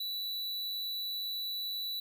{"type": "tone", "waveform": "square", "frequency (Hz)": 3951, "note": "B7", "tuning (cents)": 0, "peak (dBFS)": -35, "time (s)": [0, 2], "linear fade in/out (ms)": 5, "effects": []}